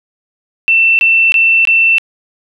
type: tone bursts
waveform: sine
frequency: 2681 Hz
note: E7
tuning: 29 cents sharp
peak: -6 dBFS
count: 4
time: 0.68-1.983 s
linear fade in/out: 0 ms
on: 310 ms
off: 21 ms
effects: none